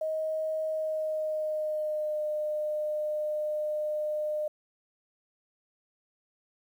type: tone with pitch glide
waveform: sine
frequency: 629 to 606.2 Hz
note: D#5 to D#5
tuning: +19 to -45 cents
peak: -28 dBFS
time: 0.01-4.48 s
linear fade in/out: 5 ms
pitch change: -64 cents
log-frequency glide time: 0.68-2.24 s
effects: 10-bit